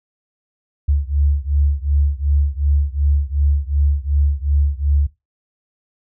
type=beating tone pair; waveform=sine; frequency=70.6 / 73.3 Hz; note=C#2 / D2; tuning=+32 / -3 cents; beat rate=2.7 Hz; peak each=-17 / -18 dBFS; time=0.88-5.07 s; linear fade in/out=10 ms; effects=noise-tail reverb RT60 0.2 s tail -18 dB re dry